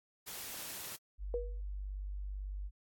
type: noise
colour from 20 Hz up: white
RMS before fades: -44 dBFS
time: 0.26-0.97 s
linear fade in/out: 20 ms
type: tone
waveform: sine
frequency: 49 Hz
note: G1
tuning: in tune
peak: -38 dBFS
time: 1.18-2.71 s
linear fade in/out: 50 ms
type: tone with exponential decay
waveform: sine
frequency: 481.4 Hz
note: B4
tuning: 44 cents flat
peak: -30 dBFS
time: 1.34-1.61 s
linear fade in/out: 1 ms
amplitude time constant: 57 ms
effects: AAC 64 kbps